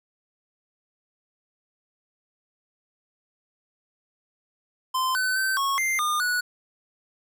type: tone with pitch steps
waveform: square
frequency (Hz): 1035 / 1513 / 1543 / 1099 / 2093 / 1213 / 1470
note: C6 / F#6 / G6 / C#6 / C7 / D#6 / F#6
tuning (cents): -19 / +38 / -28 / -15 / 0 / -44 / -12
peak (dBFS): -23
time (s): 4.94-6.41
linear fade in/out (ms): 10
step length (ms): 210
effects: none